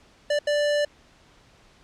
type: tone bursts at uneven times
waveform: square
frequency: 587.3 Hz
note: D5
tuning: in tune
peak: -21 dBFS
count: 2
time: 0.3-0.39 / 0.47-0.85 s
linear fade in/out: 5 ms
effects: pink hiss -56 dBFS RMS until 1.83 s + low-pass 6000 Hz 12 dB/octave